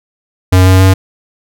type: tone with pitch steps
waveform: square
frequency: 92.5 / 93.63 / 94.77 Hz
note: F#2 / F#2 / F#2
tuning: 0 / +21 / +42 cents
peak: -4 dBFS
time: 0.52-0.94 s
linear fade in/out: 10 ms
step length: 140 ms
effects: none